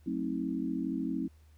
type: chord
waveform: sine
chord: F# diminished seventh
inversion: none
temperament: just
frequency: 185 / 222 / 266.4 / 319.7 Hz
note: F#3 / A3 / C4 / Eb4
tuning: 0 / +16 / +31 / +47 cents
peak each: -38 / -38 / -34 / -36 dBFS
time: 0.06-1.28 s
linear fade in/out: 10 ms
effects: added 76 Hz sine -56 dBFS peak until 1.57 s + pink hiss -70 dBFS RMS until 1.57 s